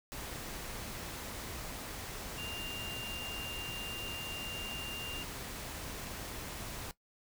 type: tone in noise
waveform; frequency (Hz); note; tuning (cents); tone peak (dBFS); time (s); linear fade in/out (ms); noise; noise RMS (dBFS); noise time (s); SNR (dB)
sine; 2794; F7; 0; -40; 2.38-5.23; 0; pink; -43; 0.12-6.91; 0
effects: noise-tail reverb RT60 0.1 s tail -17 dB re dry